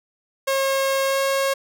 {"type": "tone with pitch glide", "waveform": "sawtooth", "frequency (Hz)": [541, 544.8], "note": ["C#5", "C#5"], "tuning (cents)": [-42, -30], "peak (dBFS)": -15, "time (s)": [0.47, 1.54], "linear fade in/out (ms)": 10, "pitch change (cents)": 12, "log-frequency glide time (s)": [1.06, 1.19], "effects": []}